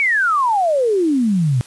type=exponential sweep; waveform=sine; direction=down; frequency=2313 to 117.7 Hz; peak=-13 dBFS; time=0-1.61 s; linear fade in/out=0 ms; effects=white hiss -42 dBFS RMS until 1.66 s + resampled to 24000 Hz